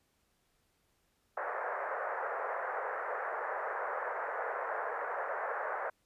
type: band-pass noise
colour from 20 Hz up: pink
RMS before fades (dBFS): -37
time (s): 1.37-5.9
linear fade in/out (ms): 5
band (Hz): 470 to 1800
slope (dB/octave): 48
effects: pink hiss -75 dBFS RMS until 6.05 s + resampled to 32000 Hz